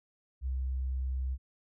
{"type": "tone", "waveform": "sine", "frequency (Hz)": 64.9, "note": "C2", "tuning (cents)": -13, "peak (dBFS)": -30, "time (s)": [0.41, 1.38], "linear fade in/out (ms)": 50, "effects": []}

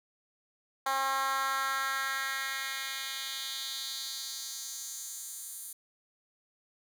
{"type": "tone with high-pass filter sweep", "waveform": "10% pulse", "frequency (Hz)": 269.1, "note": "C4", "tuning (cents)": 49, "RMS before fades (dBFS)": -35, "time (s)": [0.86, 5.73], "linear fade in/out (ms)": 5, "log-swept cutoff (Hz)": [880, 9700], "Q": 2, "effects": []}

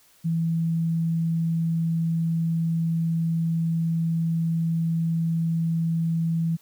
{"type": "tone", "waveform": "sine", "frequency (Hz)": 164.81, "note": "E3", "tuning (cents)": 0, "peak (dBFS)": -21, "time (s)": [0.24, 6.57], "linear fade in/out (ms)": 20, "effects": ["white hiss -58 dBFS RMS until 6.61 s"]}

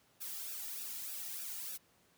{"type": "noise with flanger", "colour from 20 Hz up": "blue", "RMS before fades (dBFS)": -43, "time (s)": [0.2, 1.78], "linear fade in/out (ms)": 20, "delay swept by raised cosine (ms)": [0.95, 1.94], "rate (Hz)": 3.3, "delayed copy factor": -1, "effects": ["pink hiss -69 dBFS RMS until 2.17 s", "high-pass 100 Hz 12 dB/octave"]}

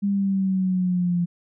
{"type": "exponential sweep", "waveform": "sine", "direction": "down", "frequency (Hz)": [201.9, 172.8], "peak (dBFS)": -19, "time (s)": [0.02, 1.26], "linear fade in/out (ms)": 20, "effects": []}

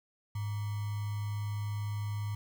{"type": "tone with sample-and-hold", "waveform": "sine", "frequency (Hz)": 103.83, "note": "G#2", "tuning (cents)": 0, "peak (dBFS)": -32, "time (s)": [0.35, 2.35], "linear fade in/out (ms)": 5, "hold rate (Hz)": 1050, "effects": []}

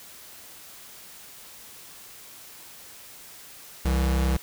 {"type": "tone pair together", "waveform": "square", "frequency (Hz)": [65.41, 164.82], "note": ["C2", "E3"], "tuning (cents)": [0, 0], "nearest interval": "octave + major third", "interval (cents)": 1600, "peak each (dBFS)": [-22, -31], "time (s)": [3.85, 4.37], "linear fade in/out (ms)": 5, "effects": ["white hiss -46 dBFS RMS until 4.42 s"]}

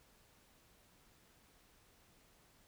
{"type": "silence", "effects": ["pink hiss -68 dBFS RMS until 2.67 s"]}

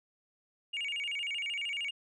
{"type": "tone with vibrato", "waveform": "sine", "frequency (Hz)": 2526, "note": "D#7", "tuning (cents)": 26, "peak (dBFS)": -31, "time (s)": [0.73, 1.91], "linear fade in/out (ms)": 10, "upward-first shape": "square", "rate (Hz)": 13, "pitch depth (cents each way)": 200, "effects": ["tanh soft clip ceiling -31 dBFS"]}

